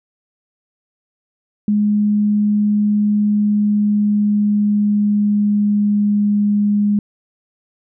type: tone with pitch glide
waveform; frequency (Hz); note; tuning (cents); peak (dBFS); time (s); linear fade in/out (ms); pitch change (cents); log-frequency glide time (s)
sine; 208.3 to 206.1; G#3 to G#3; +5 to -13; -12; 1.68-6.99; 2; -18; 3.24-6.37
effects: none